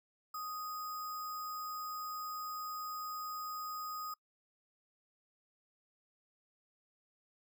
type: tone with sample-and-hold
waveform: sine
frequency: 1244.5 Hz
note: D#6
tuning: in tune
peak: -39 dBFS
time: 0.34-4.14 s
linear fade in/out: 5 ms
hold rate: 6300 Hz
effects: noise-tail reverb RT60 0.1 s tail -23 dB re dry